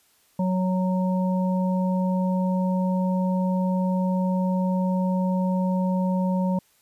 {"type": "harmonic tone", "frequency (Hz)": 185, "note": "F#3", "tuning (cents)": 0, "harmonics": [1, 3, 5], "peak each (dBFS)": [-21, -30, -32], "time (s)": [0.39, 6.59], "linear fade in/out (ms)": 5, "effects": ["white hiss -62 dBFS RMS until 6.81 s", "resampled to 32000 Hz"]}